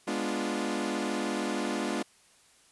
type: chord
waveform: sawtooth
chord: G# diminished seventh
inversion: none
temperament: equal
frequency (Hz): 207.7 / 246.9 / 293.7 / 349.2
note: G#3 / B3 / D4 / F4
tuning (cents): 0 / 0 / 0 / 0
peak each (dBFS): -31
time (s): 0.07-2.03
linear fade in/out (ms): 10
effects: white hiss -61 dBFS RMS until 2.71 s + resampled to 24000 Hz